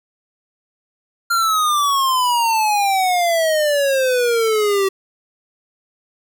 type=exponential sweep; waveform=square; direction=down; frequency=1396.9 to 382.9 Hz; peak=-15 dBFS; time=1.3-4.89 s; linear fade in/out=10 ms; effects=none